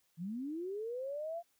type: linear sweep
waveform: sine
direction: up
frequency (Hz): 156.2 to 698.5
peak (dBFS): -37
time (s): 0.17-1.43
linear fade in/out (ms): 50
effects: white hiss -75 dBFS RMS until 1.59 s